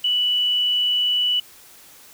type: tone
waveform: sine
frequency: 2960 Hz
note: F#7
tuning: in tune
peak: -17 dBFS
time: 0.04-1.4 s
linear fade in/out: 5 ms
effects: white hiss -47 dBFS RMS until 2.13 s